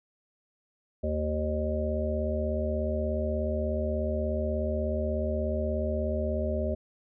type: harmonic tone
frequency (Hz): 76.6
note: D#2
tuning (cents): -27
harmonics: 1 / 3 / 5 / 7 / 8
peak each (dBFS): -30 / -34 / -36 / -36 / -32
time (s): 1.03-6.75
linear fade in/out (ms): 10
effects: none